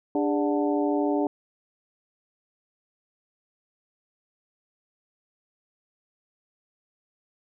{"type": "harmonic tone with a mistuned harmonic", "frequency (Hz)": 146.9, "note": "D3", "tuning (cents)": 1, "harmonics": [2, 3, 4, 5, 6], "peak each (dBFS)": [-24, -28, -30, -32, -34], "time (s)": [0.15, 1.27], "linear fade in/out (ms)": 2, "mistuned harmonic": 3, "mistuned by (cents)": -140, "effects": []}